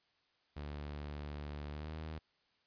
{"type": "tone with pitch glide", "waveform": "sawtooth", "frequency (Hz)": [73.42, 78.69], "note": ["D2", "D#2"], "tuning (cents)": [0, 20], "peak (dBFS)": -38, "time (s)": [0.56, 2.19], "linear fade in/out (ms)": 10, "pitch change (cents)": 120, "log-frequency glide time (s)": [1.72, 1.94], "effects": ["white hiss -75 dBFS RMS until 2.66 s", "resampled to 11025 Hz"]}